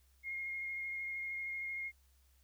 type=tone with vibrato; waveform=sine; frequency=2141 Hz; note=C7; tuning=39 cents sharp; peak=-38 dBFS; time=0.23-1.92 s; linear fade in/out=50 ms; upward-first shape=sine; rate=13 Hz; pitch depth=12 cents each way; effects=added 66 Hz sine -66 dBFS peak until 2.43 s + white hiss -74 dBFS RMS until 2.43 s